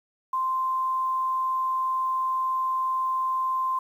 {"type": "tone", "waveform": "sine", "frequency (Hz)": 1043, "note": "C6", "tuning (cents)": -6, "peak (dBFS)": -23, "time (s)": [0.33, 3.79], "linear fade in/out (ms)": 5, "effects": ["9-bit"]}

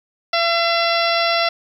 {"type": "harmonic tone with a mistuned harmonic", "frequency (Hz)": 677, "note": "E5", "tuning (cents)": 46, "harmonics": [1, 2, 3, 4, 5, 6, 7, 8], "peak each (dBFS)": [-19, -22, -24, -25, -26, -27, -27, -28], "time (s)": [0.33, 1.49], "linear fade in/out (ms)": 5, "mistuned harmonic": 5, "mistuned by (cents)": 16, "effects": ["8-bit"]}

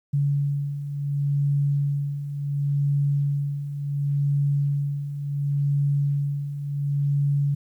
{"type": "beating tone pair", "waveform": "sine", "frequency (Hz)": [141.7, 142.4], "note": ["C#3", "C#3"], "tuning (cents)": [38, 47], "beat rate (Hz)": 0.7, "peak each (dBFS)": [-28, -22], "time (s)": [0.13, 7.55], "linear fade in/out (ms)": 10, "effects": ["10-bit"]}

